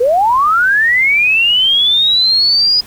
sine linear sweep, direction up, 457.1 to 4978 Hz, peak -8 dBFS, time 0-2.81 s, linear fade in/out 10 ms, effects pink hiss -38 dBFS RMS until 2.86 s

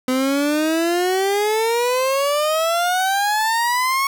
30% pulse exponential sweep, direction up, 253.2 to 1108.7 Hz, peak -14 dBFS, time 0.08-4.07 s, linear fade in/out 2 ms, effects none

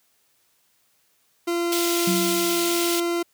40% pulse tone, 343.3 Hz, F4, 30 cents flat, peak -21 dBFS, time 1.47-3.23 s, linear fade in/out 10 ms
pink high-pass noise, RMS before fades -27 dBFS, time 1.72-3 s, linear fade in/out 2 ms, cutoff 2700 Hz, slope 24 dB/octave
sine tone with exponential decay, 185.5 Hz, F#3, 5 cents sharp, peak -20 dBFS, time 2.07-2.99 s, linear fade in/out 5 ms, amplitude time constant 200 ms
effects white hiss -65 dBFS RMS until 3.33 s + high-pass 60 Hz 12 dB/octave

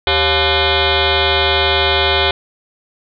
sine tone with frequency modulation, 1492 Hz, F#6, 14 cents sharp, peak -11 dBFS, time 0.07-2.31 s, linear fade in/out 2 ms, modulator 314 Hz, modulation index 7.5, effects none

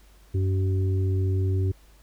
harmonic tone, 94.7 Hz, F#2, 41 cents sharp, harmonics 1 / 3 / 4, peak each -21 / -36 / -33 dBFS, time 0.34-1.72 s, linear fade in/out 10 ms, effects added 50 Hz sine -52 dBFS peak until 2.02 s + pink hiss -59 dBFS RMS until 2.02 s

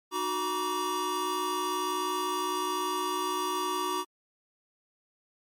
square tone cluster, 304.8 / 366.1 / 953 / 1158 Hz, D#4 / F#4 / A#5 / D6, -36 / -18 / +38 / -25 cents, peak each -40 / -35 / -34 / -33 dBFS, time 0.11-4.05 s, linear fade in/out 50 ms, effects MP3 64 kbps

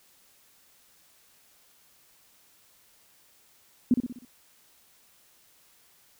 sine tone with echo, 245.8 Hz, B3, 8 cents flat, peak -16 dBFS, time 3.91-3.94 s, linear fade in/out 2 ms, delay 62 ms, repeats 5, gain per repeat -6 dB, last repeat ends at 4.25 s, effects white hiss -61 dBFS RMS until 6.19 s

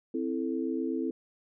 sine chord, A minor, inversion first, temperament equal, 261.6 / 329.6 / 440 Hz, C4 / E4 / A4, 0 / 0 / 0 cents, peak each -32 / -32 / -36 dBFS, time 0.14-1.11 s, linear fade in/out 5 ms, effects none

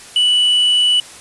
triangle tone, 2960 Hz, F#7, in tune, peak -9 dBFS, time 0.16-1 s, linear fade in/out 2 ms, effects white hiss -37 dBFS RMS until 1.2 s + resampled to 24000 Hz

